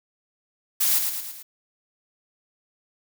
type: noise with echo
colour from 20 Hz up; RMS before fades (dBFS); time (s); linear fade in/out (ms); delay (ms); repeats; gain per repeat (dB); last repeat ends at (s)
blue; -21; 0.8-0.99; 10; 110; 4; -5; 1.43
effects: none